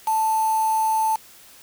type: tone with quantisation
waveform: sine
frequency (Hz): 880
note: A5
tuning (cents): 0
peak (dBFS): -18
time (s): 0.07-1.16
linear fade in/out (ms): 5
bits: 5
effects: white hiss -48 dBFS RMS until 1.62 s